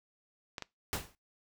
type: clicks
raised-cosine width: 0.2 ms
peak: -21 dBFS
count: 2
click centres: 0.582 / 0.623 s
type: noise with exponential decay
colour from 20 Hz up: pink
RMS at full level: -31 dBFS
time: 0.93-1.15 s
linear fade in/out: 0 ms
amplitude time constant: 47 ms
effects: noise-tail reverb RT60 0.2 s tail -22 dB re dry